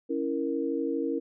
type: chord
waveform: sine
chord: A# diminished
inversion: first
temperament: equal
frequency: 277.2 / 329.6 / 466.2 Hz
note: C#4 / E4 / A#4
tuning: 0 / 0 / 0 cents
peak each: -31 dBFS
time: 0.09-1.2 s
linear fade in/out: 20 ms
effects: none